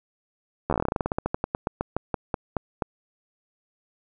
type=slowing click train; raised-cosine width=1 ms; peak=-10 dBFS; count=27; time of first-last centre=0.7-2.822 s; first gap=12 ms; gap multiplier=1.13; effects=none